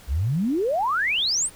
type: exponential sweep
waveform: sine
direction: up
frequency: 57.6 to 9397 Hz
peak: -20 dBFS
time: 0.07-1.5 s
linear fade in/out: 50 ms
effects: pink hiss -48 dBFS RMS until 1.55 s